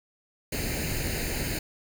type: noise with comb filter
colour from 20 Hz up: pink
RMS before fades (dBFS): -30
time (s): 0.52-1.59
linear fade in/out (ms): 5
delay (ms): 0.44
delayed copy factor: +0.75
effects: none